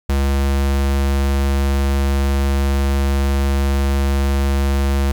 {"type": "tone", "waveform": "square", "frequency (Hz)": 69, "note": "C#2", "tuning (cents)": -7, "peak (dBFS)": -15, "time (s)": [0.09, 5.12], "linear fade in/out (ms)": 5, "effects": ["9-bit"]}